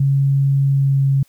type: tone with pitch glide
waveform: sine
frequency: 138 to 136.89 Hz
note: C#3 to C#3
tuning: -7 to -21 cents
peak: -12 dBFS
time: 0-1.23 s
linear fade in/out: 5 ms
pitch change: -14 cents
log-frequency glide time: 0.69-1.03 s
effects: white hiss -57 dBFS RMS until 1.28 s